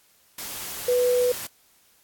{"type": "tone in noise", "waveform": "sine", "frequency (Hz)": 493.9, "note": "B4", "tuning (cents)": 0, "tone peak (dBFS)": -18, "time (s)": [0.88, 1.32], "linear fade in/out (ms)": 5, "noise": "white", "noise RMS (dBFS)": -34, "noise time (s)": [0.38, 1.47], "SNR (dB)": 13, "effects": ["white hiss -60 dBFS RMS until 2.03 s", "AAC 64 kbps"]}